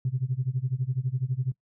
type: tone with tremolo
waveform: sine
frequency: 128.9 Hz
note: C3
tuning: 26 cents flat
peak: -21 dBFS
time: 0.05-1.52 s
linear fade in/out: 2 ms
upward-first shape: sine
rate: 12 Hz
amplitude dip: 95%
effects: noise-tail reverb RT60 0.1 s tail -21 dB re dry + tanh soft clip ceiling -17 dBFS